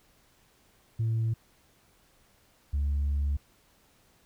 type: tone pair in turn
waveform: sine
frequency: 112.8 / 71.26 Hz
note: A2 / C#2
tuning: +44 / +48 cents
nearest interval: minor sixth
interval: 796 cents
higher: first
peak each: -23 dBFS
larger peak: neither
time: 0.99-1.34 / 2.73-3.37 s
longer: second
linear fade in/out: 10 ms
effects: tanh soft clip ceiling -23 dBFS + pink hiss -64 dBFS RMS until 4.25 s